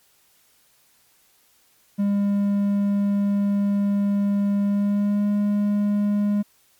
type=tone with pitch glide; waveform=triangle; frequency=201.6 to 205.5 Hz; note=G3 to G#3; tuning=+49 to -18 cents; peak=-16 dBFS; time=1.98-6.43 s; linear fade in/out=20 ms; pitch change=+33 cents; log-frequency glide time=4.63-5.27 s; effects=white hiss -60 dBFS RMS until 6.79 s + MP3 96 kbps